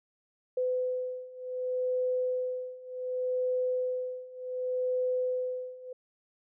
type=beating tone pair; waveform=sine; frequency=505 / 505.67 Hz; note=B4 / B4; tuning=+39 / +41 cents; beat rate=0.67 Hz; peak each=-33 / -31 dBFS; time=0.57-5.93 s; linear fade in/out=5 ms; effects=none